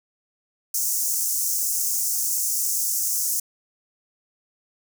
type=high-pass noise; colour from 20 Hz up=pink; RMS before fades=-24 dBFS; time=0.74-3.4 s; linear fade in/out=5 ms; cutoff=5800 Hz; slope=48 dB/octave; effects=none